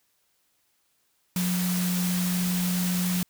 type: tone in noise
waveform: sine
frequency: 180 Hz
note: F#3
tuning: 47 cents flat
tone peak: -24 dBFS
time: 1.36-3.23 s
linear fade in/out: 2 ms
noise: white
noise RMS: -32 dBFS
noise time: 1.36-3.23 s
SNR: +5 dB
effects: white hiss -70 dBFS RMS until 3.29 s